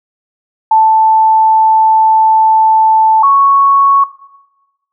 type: tone pair in turn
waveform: sine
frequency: 880 / 1108.7 Hz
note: A5 / C#6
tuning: 0 / 0 cents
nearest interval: major third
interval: 400 cents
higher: second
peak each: -4 dBFS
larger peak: neither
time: 0.71-3.23 / 3.23-4.04 s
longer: first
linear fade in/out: 5 ms
effects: noise-tail reverb RT60 1.0 s tail -17 dB re dry